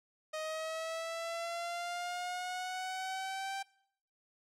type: linear sweep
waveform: sawtooth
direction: up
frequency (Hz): 622.3 to 784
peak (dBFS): -33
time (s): 0.33-3.63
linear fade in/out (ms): 10
effects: noise-tail reverb RT60 0.7 s tail -23 dB re dry + low-pass 9000 Hz 12 dB/octave